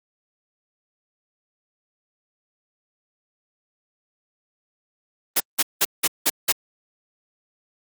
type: noise bursts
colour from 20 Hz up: white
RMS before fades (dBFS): -18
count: 6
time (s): 5.36-6.524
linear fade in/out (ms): 10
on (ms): 44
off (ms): 180
effects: high-pass 200 Hz 12 dB/octave + Opus 32 kbps